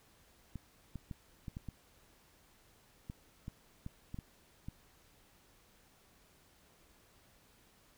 clicks, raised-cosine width 5 ms, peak -30 dBFS, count 12, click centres 0.557 / 0.957 / 1.112 / 1.482 / 1.569 / 1.687 / 3.099 / 3.481 / 3.864 / 4.144 / 4.188 / 4.685 s, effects pink hiss -66 dBFS RMS until 7.97 s

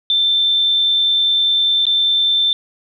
sine tone with dropouts, 3555 Hz, A7, 17 cents sharp, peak -12 dBFS, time 0.1-2.53 s, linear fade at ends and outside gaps 1 ms, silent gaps 1.854-1.867 s, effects 9-bit

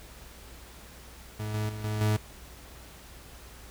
40% pulse tone with level steps, 106.7 Hz, G#2, 47 cents sharp, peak -31 / -27 / -35 / -28 / -22 dBFS, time 1.39-2.17 s, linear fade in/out 10 ms, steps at 1.54 / 1.69 / 1.84 / 2.01 s, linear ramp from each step 2 ms, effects added 60 Hz sine -50 dBFS peak until 3.7 s + pink hiss -50 dBFS RMS until 3.7 s

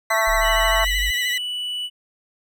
40% pulse tone with vibrato, 1975.5 Hz, B6, in tune, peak -21 dBFS, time 0.1-1.38 s, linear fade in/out 5 ms, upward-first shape sine, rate 13 Hz, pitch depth 45 cents each way
harmonic tone, 221.6 Hz, A3, 13 cents sharp, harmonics 3 / 4 / 5 / 6 / 7 / 8, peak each -22 / -26 / -23 / -30 / -28 / -32 dBFS, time 0.1-0.85 s, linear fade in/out 10 ms
sine linear sweep, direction up, 34 to 51.91 Hz, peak -23 dBFS, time 0.27-1.11 s, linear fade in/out 10 ms
triangle tone, 2960 Hz, F#7, in tune, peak -23 dBFS, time 0.41-1.9 s, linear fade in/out 50 ms
effects none

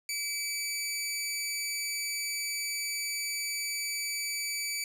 15% pulse tone with amplitude modulation, 2300 Hz, D7, 37 cents flat, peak -23 dBFS, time 0.09-4.84 s, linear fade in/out 2 ms, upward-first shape sine, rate 229 Hz, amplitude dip 40%, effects none

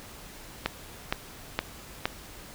click train, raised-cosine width 0.3 ms, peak -9 dBFS, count 4, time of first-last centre 0.66-2.055 s, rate 2.15 Hz, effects pink hiss -46 dBFS RMS until 2.54 s

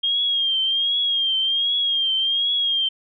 sine tone with vibrato, 3228 Hz, G#7, 50 cents flat, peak -18 dBFS, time 0.03-2.89 s, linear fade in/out 10 ms, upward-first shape triangle, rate 1.3 Hz, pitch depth 72 cents each way, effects none

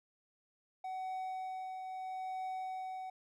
triangle tone with tremolo, 751 Hz, F#5, 26 cents sharp, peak -35 dBFS, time 0.84-3.1 s, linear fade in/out 5 ms, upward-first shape triangle, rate 0.77 Hz, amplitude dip 40%, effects none

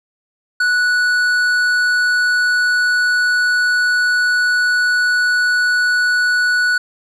sine tone with tanh clipping, 1475 Hz, F#6, 6 cents flat, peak -14 dBFS, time 0.6-6.78 s, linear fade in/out 5 ms, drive 10 dB, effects none

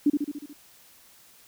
sine tone with echo, 291.6 Hz, D4, 12 cents flat, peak -16 dBFS, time 0.06-0.1 s, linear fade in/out 5 ms, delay 72 ms, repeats 6, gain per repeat -4 dB, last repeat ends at 0.532 s, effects white hiss -55 dBFS RMS until 1.47 s

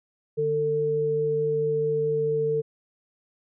sine tone pair together, 149.4 / 447.7 Hz, D3 / A4, +30 / +30 cents, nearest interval octave + perfect fifth, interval 1900 cents, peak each -31 / -22 dBFS, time 0.37-2.62 s, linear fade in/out 20 ms, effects none

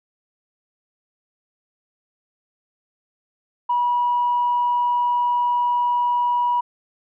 sine tone, 970 Hz, B5, 31 cents flat, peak -16 dBFS, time 3.69-6.61 s, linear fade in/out 10 ms, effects tanh soft clip ceiling -12 dBFS

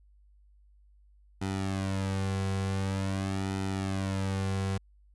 sawtooth tone with flanger, 96.5 Hz, G2, 27 cents flat, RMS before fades -31 dBFS, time 1.41-4.78 s, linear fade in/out 10 ms, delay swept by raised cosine 1.8 to 3.3 ms, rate 0.46 Hz, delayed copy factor -1, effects added 50 Hz sine -57 dBFS peak until 5.14 s + resampled to 24000 Hz

